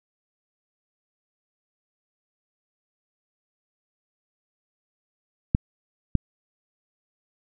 clicks, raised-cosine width 5 ms, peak -6 dBFS, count 2, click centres 5.549 / 6.153 s, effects none

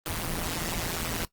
pink noise with amplitude modulation, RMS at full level -27 dBFS, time 0.06-1.25 s, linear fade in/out 0 ms, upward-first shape sine, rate 167 Hz, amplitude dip 100%, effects noise-tail reverb RT60 0.1 s tail -17 dB re dry + Opus 32 kbps

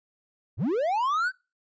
triangle linear sweep, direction up, 69.3 to 1568 Hz, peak -21 dBFS, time 0.57-1.32 s, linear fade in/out 50 ms, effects noise-tail reverb RT60 0.3 s tail -26 dB re dry + resampled to 16000 Hz

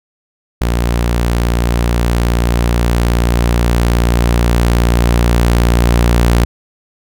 sawtooth tone with level ramp, 58.8 Hz, A#1, 16 cents sharp, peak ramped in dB -8 to -4 dBFS, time 0.61-6.45 s, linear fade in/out 5 ms, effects none

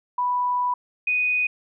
sine tone pair in turn, 987 / 2487 Hz, B5 / D#7, -1 / -1 cents, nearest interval octave + major third, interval 1600 cents, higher second, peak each -20 / -19 dBFS, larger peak second, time 0.18-0.74 / 1.07-1.47 s, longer first, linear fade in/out 5 ms, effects none

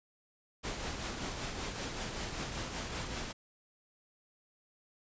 pink noise with tremolo, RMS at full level -37 dBFS, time 0.63-3.33 s, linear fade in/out 20 ms, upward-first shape triangle, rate 5.2 Hz, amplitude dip 45%, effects resampled to 16000 Hz

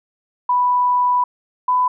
sine tone pair in turn, 987.8 / 999.9 Hz, B5 / B5, 0 / +21 cents, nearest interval unison, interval 21 cents, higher second, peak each -13 dBFS, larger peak neither, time 0.49-1.24 / 1.68-1.88 s, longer first, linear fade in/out 5 ms, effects none

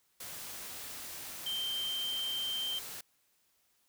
sine tone in noise, 3136 Hz, G7, in tune, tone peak -33 dBFS, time 1.46-2.79 s, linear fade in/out 5 ms, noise white, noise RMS -44 dBFS, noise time 0.2-3.01 s, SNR +8 dB, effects white hiss -73 dBFS RMS until 3.88 s

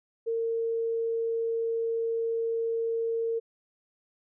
sine tone, 457.2 Hz, A#4, 34 cents flat, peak -26 dBFS, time 0.26-3.4 s, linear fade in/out 20 ms, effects none

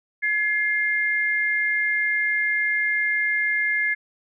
sine tone pair together, 1702.7 / 2111 Hz, G#6 / C7, +43 / +15 cents, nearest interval major third, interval 372 cents, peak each -23 / -22 dBFS, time 0.22-3.95 s, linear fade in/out 20 ms, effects none

